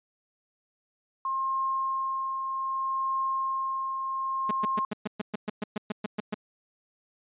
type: tone with tremolo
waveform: sine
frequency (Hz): 1066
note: C6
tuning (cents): +32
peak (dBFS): -25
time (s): 1.25-4.85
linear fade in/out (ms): 2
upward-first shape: triangle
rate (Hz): 0.64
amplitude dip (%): 40
type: tone bursts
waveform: sawtooth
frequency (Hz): 211.1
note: G#3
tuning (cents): +29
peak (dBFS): -24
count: 14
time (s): 4.49-6.344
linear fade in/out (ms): 5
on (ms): 21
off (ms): 120
effects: resampled to 8000 Hz